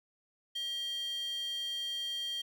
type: tone with high-pass filter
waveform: square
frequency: 639 Hz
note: D#5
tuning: 46 cents sharp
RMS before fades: -37 dBFS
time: 0.55-2.42 s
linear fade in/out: 10 ms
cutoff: 3100 Hz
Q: 9.2
effects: none